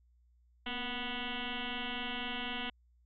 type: tone with frequency modulation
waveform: sine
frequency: 1476 Hz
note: F#6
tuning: 5 cents flat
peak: -35 dBFS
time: 0.66-2.7 s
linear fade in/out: 5 ms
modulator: 244 Hz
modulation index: 7.5
effects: added 60 Hz sine -64 dBFS peak until 3.05 s